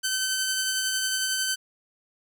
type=tone with tremolo; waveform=10% pulse; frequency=1533 Hz; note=G6; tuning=39 cents flat; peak=-15 dBFS; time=0.03-1.56 s; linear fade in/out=20 ms; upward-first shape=triangle; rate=11 Hz; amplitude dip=30%; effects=none